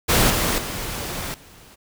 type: noise with level steps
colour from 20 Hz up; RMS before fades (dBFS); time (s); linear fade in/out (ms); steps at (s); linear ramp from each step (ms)
pink; -17 / -21 / -29 / -47; 0.08-1.76; 20; 0.3 / 0.58 / 1.34; 2
effects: none